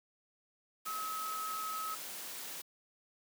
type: tone in noise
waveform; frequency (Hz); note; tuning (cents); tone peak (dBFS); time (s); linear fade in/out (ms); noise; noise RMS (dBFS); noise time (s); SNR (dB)
sine; 1283; E6; -47; -37; 0.86-1.95; 10; white; -44; 0.85-2.62; +4
effects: high-pass 200 Hz 12 dB/octave